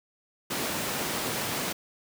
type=high-pass noise; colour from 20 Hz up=pink; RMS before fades=-31 dBFS; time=0.5-1.73 s; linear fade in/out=10 ms; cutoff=170 Hz; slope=12 dB/octave; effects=none